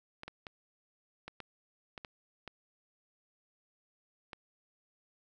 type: clicks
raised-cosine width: 0.3 ms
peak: -27 dBFS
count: 9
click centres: 0.234 / 0.28 / 0.468 / 1.28 / 1.403 / 1.978 / 2.048 / 2.477 / 4.332 s
effects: none